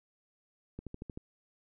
click train, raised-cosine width 3 ms, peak -28 dBFS, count 6, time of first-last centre 0.79-1.175 s, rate 13 Hz, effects none

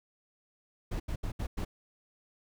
brown noise bursts at uneven times, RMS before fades -34 dBFS, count 5, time 0.91-1 / 1.08-1.16 / 1.23-1.32 / 1.39-1.47 / 1.57-1.65 s, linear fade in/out 10 ms, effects none

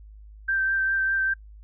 sine tone with vibrato, 1565 Hz, G6, 3 cents flat, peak -21 dBFS, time 0.48-1.34 s, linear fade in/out 10 ms, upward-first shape sine, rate 5 Hz, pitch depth 15 cents each way, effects noise-tail reverb RT60 0.1 s tail -25 dB re dry + added 52 Hz sine -43 dBFS peak until 1.63 s

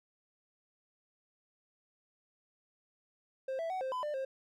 triangle tone with pitch steps, 528 / 660 / 749 / 524 / 1008 / 596 / 532 Hz, C5 / E5 / F#5 / C5 / B5 / D5 / C5, +16 / +2 / +21 / +2 / +35 / +25 / +29 cents, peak -32 dBFS, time 3.48-4.25 s, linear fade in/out 5 ms, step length 110 ms, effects none

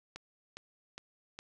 click train, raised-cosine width 0.2 ms, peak -26 dBFS, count 4, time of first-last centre 0.16-1.39 s, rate 2.44 Hz, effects none

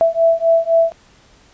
sine beating tone pair, 660 / 663.9 Hz, E5 / E5, +2 / +12 cents, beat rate 3.9 Hz, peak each -14 dBFS, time 0.01-0.92 s, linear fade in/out 0 ms, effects pink hiss -50 dBFS RMS until 1.53 s + resampled to 16000 Hz

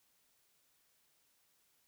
silence, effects white hiss -74 dBFS RMS until 1.87 s

